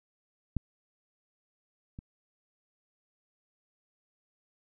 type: clicks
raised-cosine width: 5 ms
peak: -17 / -29 dBFS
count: 2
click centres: 0.567 / 1.989 s
effects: none